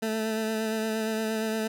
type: tone with vibrato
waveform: 20% pulse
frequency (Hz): 220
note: A3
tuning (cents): 0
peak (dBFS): -22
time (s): 0.02-1.68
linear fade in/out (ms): 10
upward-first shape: sine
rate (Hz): 8.6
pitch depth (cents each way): 21
effects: none

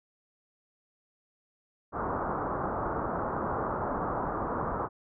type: low-pass noise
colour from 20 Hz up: white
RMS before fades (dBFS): -32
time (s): 1.92-4.89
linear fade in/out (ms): 50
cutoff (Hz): 1300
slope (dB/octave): 48
effects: none

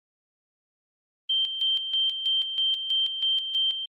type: tone with tremolo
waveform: sine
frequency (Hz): 3138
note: G7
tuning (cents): +1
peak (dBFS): -21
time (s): 1.29-3.86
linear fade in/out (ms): 10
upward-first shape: square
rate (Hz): 3.1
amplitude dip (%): 60
effects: Opus 32 kbps

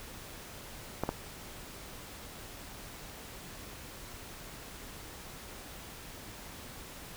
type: clicks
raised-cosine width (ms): 1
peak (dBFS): -16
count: 2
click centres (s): 1.036 / 1.091
effects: pink hiss -47 dBFS RMS until 7.16 s

